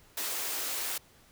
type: high-pass noise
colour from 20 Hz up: white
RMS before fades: -34 dBFS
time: 0.17-0.98 s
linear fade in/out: 5 ms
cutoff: 270 Hz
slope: 48 dB/octave
effects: pink hiss -60 dBFS RMS until 1.31 s